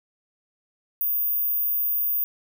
sine tone, 14917 Hz, A#9, in tune, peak -21 dBFS, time 1.01-2.24 s, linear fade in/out 0 ms, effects none

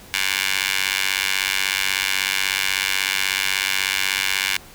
15% pulse tone with high-pass filter, 96.3 Hz, G2, 30 cents flat, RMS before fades -22 dBFS, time 0.14-4.57 s, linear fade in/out 0 ms, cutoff 2200 Hz, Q 1.7, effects pink hiss -44 dBFS RMS until 4.74 s

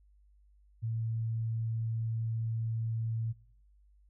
sine tone, 113.1 Hz, A2, 48 cents sharp, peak -31 dBFS, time 0.82-3.33 s, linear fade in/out 20 ms, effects noise-tail reverb RT60 0.6 s tail -22 dB re dry + added 50 Hz sine -60 dBFS peak until 4.09 s

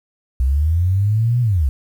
sine linear two-way sweep, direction up then down, 61.74 to 124.3 to 61.74 Hz, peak -13 dBFS, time 0.4-1.69 s, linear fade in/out 0 ms, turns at 1.41 s, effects 8-bit

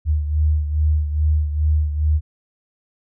sine beating tone pair, 75.8 / 78.2 Hz, D#2 / D#2, -45 / +9 cents, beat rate 2.4 Hz, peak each -16 / -23 dBFS, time 0.05-2.21 s, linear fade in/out 50 ms, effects none

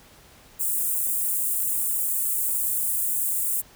white high-pass noise, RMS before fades -25 dBFS, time 0.59-3.62 s, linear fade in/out 20 ms, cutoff 7900 Hz, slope 48 dB/octave, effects pink hiss -52 dBFS RMS until 3.75 s

